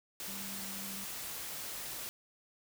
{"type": "tone in noise", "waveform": "sine", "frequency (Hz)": 196, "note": "G3", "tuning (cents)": 0, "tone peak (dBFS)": -47, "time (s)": [0.28, 1.04], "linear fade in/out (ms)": 0, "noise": "white", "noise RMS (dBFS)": -42, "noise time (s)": [0.2, 2.09], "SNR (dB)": -8, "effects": []}